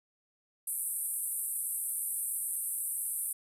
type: band-pass noise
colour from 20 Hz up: pink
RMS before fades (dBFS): -35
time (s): 0.67-3.33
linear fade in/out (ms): 5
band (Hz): 8500 to 13000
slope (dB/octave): 96
effects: none